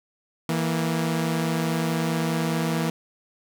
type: tone pair together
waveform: sawtooth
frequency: 163.67 / 233.1 Hz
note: E3 / A#3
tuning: -12 / 0 cents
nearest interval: tritone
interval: 612 cents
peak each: -20 / -24 dBFS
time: 0.49-2.9 s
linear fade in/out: 2 ms
effects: none